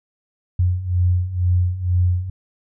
sine beating tone pair, 88.3 / 90.4 Hz, F2 / F#2, +20 / -40 cents, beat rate 2.1 Hz, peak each -21 / -17 dBFS, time 0.59-2.3 s, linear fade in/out 5 ms, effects none

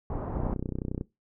pink low-pass noise, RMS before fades -33 dBFS, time 0.1-0.54 s, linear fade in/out 2 ms, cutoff 1000 Hz, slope 24 dB/octave
click train, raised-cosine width 3 ms, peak -19 dBFS, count 21, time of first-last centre 0.37-1.011 s, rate 31.2 Hz
effects noise-tail reverb RT60 0.2 s tail -20 dB re dry

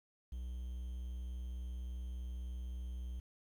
triangle tone with quantisation, 61.74 Hz, B1, in tune, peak -38 dBFS, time 0.32-3.2 s, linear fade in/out 5 ms, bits 11, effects none

